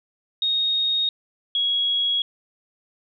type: tone pair in turn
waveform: sine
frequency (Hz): 3729 / 3322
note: A#7 / G#7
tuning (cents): 0 / 0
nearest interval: major second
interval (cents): 200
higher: first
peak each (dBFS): -19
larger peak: neither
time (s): 0.42-1.09 / 1.55-2.22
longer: neither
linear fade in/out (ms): 2
effects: none